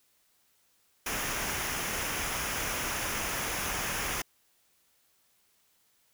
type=noise with comb filter; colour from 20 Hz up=pink; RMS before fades=-33 dBFS; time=1.06-4.22 s; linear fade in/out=5 ms; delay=0.24 ms; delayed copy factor=-0.55; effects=white hiss -69 dBFS RMS until 6.13 s